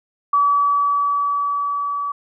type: tone with level ramp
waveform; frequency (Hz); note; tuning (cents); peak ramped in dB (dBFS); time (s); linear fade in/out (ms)
sine; 1145; D6; -44; -12 to -21; 0.33-2.12; 5
effects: none

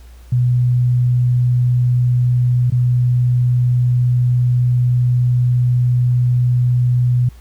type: tone with dropouts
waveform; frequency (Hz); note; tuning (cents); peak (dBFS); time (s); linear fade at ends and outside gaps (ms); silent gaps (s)
sine; 123.4; B2; -1; -11; 0.32-7.29; 5; 2.702-2.721
effects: added 60 Hz sine -37 dBFS peak until 7.4 s + pink hiss -51 dBFS RMS until 7.4 s

